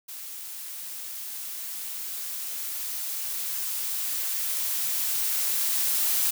blue noise with level ramp, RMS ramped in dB -39 to -24 dBFS, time 0.08-6.31 s, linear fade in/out 10 ms, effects none

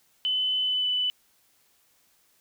sine tone with pitch glide, 3022 to 2991 Hz, F#7 to F#7, +36 to +18 cents, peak -23 dBFS, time 0.25-1.1 s, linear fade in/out 0 ms, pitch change -18 cents, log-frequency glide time 0.62-0.87 s, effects white hiss -65 dBFS RMS until 2.4 s

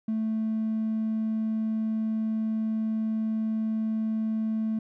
triangle tone, 220 Hz, A3, in tune, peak -22 dBFS, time 0.08-4.79 s, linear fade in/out 5 ms, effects tanh soft clip ceiling -21 dBFS

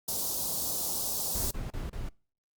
white band-stop noise, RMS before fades -32 dBFS, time 0.08-1.51 s, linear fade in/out 5 ms, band 930 to 4300 Hz, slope 24 dB/octave
brown noise bursts, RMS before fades -35 dBFS, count 4, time 1.35-2.089 s, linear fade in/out 2 ms, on 160 ms, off 33 ms
effects noise-tail reverb RT60 0.4 s tail -26 dB re dry + Opus 48 kbps

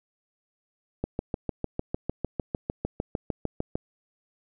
click train, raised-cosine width 2 ms, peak -14 dBFS, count 19, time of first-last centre 1.04-3.755 s, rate 6.63 Hz, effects none

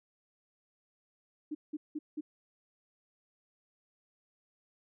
sine tone bursts, 302.8 Hz, D#4, 47 cents flat, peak -34 dBFS, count 4, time 1.51-2.21 s, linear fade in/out 10 ms, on 40 ms, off 180 ms, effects none

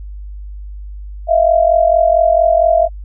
sine tone pair together, 641.6 / 686 Hz, E5 / F5, -47 / -31 cents, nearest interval minor second, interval 116 cents, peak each -11 dBFS, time 1.27-2.89 s, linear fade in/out 50 ms, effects added 50 Hz sine -26 dBFS peak until 3.04 s

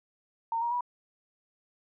sine tone with pitch steps, 915 / 944 / 973.9 Hz, A#5 / A#5 / B5, -32 / +22 / -24 cents, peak -27 dBFS, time 0.52-0.808 s, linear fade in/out 2 ms, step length 96 ms, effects none

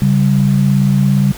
sine tone pair together, 138.59 / 196 Hz, C#3 / G3, 0 / 0 cents, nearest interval tritone, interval 600 cents, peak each -11 / -12 dBFS, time 0.02-1.32 s, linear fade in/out 0 ms, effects pink hiss -32 dBFS RMS until 1.37 s

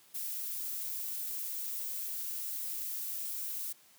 violet noise, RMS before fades -38 dBFS, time 0.14-3.73 s, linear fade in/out 10 ms, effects white hiss -62 dBFS RMS until 3.98 s + high-pass 100 Hz 12 dB/octave

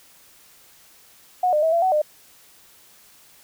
sine tone with pitch steps, 729 / 604 / 645 / 677 / 750 / 605 Hz, F#5 / D5 / E5 / E5 / F#5 / D#5, -26 / +48 / -38 / +46 / +23 / -49 cents, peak -16 dBFS, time 1.43-2.018 s, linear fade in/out 5 ms, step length 98 ms, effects white hiss -52 dBFS RMS until 3.43 s

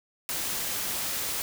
white noise, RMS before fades -31 dBFS, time 0.29-1.42 s, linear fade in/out 0 ms, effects none

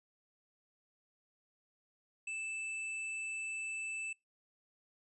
sine tone with hard clipping, 2637 Hz, E7, in tune, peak -39 dBFS, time 2.27-4.13 s, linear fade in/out 5 ms, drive 18 dB, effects noise-tail reverb RT60 0.2 s tail -26 dB re dry + resampled to 24000 Hz

